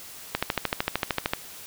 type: click train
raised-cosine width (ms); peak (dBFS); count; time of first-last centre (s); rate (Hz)
0.3; -7; 14; 0.35-1.335; 13.2
effects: white hiss -43 dBFS RMS until 1.66 s